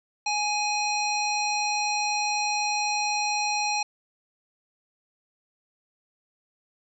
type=harmonic tone with a mistuned harmonic; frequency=834 Hz; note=G#5; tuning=7 cents sharp; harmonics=1 / 3 / 5 / 7 / 9; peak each=-27 / -29 / -31 / -33 / -41 dBFS; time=0.26-3.83 s; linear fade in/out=5 ms; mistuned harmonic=7; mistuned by=-42 cents; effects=none